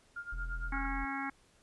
sine tone with tremolo, 1407 Hz, F6, 12 cents sharp, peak -37 dBFS, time 0.16-0.86 s, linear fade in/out 5 ms, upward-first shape sine, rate 8.7 Hz, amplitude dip 85%
triangle tone, 41.72 Hz, E1, 22 cents sharp, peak -34 dBFS, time 0.32-1.05 s, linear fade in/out 10 ms
harmonic tone, 273.8 Hz, C#4, 21 cents flat, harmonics 1 / 3 / 4 / 5 / 6 / 7 / 8, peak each -40 / -41 / -44 / -43 / -43 / -46 / -43 dBFS, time 0.72-1.3 s, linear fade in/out 5 ms
effects pink hiss -66 dBFS RMS until 1.62 s + resampled to 24000 Hz

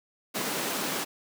pink high-pass noise, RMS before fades -31 dBFS, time 0.34-1.05 s, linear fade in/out 20 ms, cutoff 190 Hz, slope 24 dB/octave, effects none

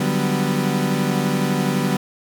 35% pulse chord, G major seventh, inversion second, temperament equal with one note detuned, 146.83 / 184.14 / 196 / 246.9 Hz, D3 / F#3 / G3 / B3, 0 / -8 / 0 / 0 cents, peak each -22 dBFS, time 0-1.97 s, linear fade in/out 5 ms, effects none

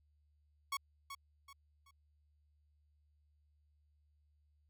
sawtooth tone with echo, 1108.7 Hz, C#6, in tune, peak -32 dBFS, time 0.72-0.77 s, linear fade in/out 5 ms, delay 380 ms, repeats 3, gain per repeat -9 dB, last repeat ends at 1.91 s, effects added 74 Hz sine -70 dBFS peak until 4.69 s

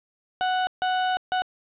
35% pulse tone bursts at uneven times, 740 Hz, F#5, in tune, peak -20 dBFS, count 3, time 0.41-0.67 / 0.82-1.17 / 1.32-1.42 s, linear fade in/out 0 ms, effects resampled to 8000 Hz + 9-bit

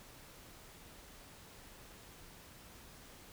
silence, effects pink hiss -56 dBFS RMS until 3.32 s

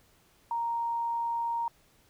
sine tone, 932.3 Hz, A#5, in tune, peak -28 dBFS, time 0.51-1.68 s, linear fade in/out 2 ms, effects pink hiss -64 dBFS RMS until 2.09 s

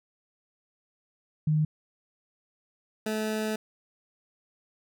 sine / 20% pulse tone pair in turn, 153.7 / 216.6 Hz, D#3 / A3, -21 / -27 cents, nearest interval tritone, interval 594 cents, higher second, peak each -21 / -23 dBFS, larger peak first, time 1.47-1.65 / 3.06-3.56 s, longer second, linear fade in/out 5 ms, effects none

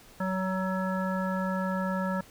harmonic tone with a mistuned harmonic, 187.6 Hz, F#3, 24 cents sharp, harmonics 1 / 3 / 5 / 7 / 9, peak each -29 / -34 / -36 / -37 / -39 dBFS, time 0.2-2.21 s, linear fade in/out 5 ms, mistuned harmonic 7, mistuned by +19 cents, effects pink hiss -54 dBFS RMS until 2.3 s

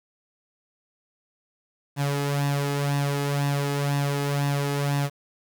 sawtooth tone with flanger, 142.1 Hz, C#3, 43 cents sharp, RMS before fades -25 dBFS, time 1.96-5.1 s, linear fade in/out 50 ms, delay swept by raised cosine 1.1 to 2.4 ms, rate 2 Hz, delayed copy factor +0.6, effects 8-bit

